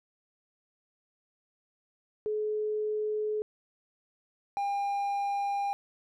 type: tone pair in turn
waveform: sine / triangle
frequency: 426.3 / 802.9 Hz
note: G#4 / G5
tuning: +45 / +41 cents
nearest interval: major seventh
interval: 1096 cents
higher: second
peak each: -28 / -26 dBFS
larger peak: second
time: 2.26-3.42 / 4.57-5.73 s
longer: neither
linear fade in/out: 0 ms
effects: none